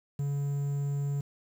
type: tone with quantisation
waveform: triangle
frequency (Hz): 141.9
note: C#3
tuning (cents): +41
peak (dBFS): -26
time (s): 0.19-1.21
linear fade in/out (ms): 5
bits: 9
effects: none